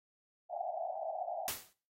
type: band-pass noise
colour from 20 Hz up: white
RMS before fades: -39 dBFS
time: 0.49-1.5 s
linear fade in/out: 50 ms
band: 630 to 780 Hz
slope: 96 dB/octave
type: noise with exponential decay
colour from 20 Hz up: white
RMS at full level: -33 dBFS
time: 1.48-1.73 s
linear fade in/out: 0 ms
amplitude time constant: 54 ms
effects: noise-tail reverb RT60 0.4 s tail -19 dB re dry + AAC 48 kbps